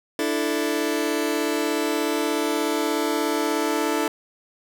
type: chord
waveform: sawtooth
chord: D suspended second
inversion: none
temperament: just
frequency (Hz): 293.7 / 330.4 / 440.5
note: D4 / E4 / A4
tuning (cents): 0 / +4 / +2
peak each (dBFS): -22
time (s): 0.19-4.08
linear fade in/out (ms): 2
effects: none